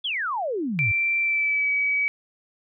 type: exponential sweep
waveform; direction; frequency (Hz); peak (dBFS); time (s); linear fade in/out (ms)
sine; down; 3520 to 92.5; -24; 0.04-0.92; 10
type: tone with pitch glide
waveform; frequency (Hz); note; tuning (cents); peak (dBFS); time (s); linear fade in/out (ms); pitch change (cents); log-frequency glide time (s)
sine; 2349 to 2276; D7 to C#7; 0 to +45; -20; 0.79-2.08; 0; -55; 1.2-1.71
effects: none